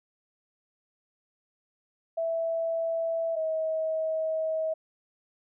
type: tone pair in turn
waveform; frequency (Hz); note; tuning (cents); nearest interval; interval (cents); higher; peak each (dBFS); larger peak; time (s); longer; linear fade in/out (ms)
sine; 659.3 / 637.2; E5 / D#5; 0 / +41; minor second; 59; first; -26; neither; 2.17-3.36 / 3.36-4.74; second; 10
effects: none

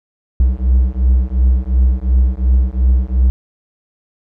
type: beating tone pair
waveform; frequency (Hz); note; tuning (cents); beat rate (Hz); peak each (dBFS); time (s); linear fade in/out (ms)
triangle; 61.74 / 64.54; B1 / C2; 0 / -23; 2.8; -11; 0.4-3.3; 0
effects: none

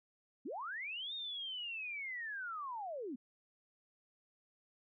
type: linear two-way sweep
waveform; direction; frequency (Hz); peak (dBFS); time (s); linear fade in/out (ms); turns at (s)
sine; up then down; 206 to 3729 to 225.2; -40; 0.45-3.16; 10; 1.14
effects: none

